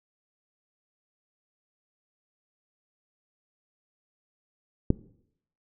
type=click; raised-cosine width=3 ms; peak=-7 dBFS; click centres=4.904 s; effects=noise-tail reverb RT60 0.7 s tail -20 dB re dry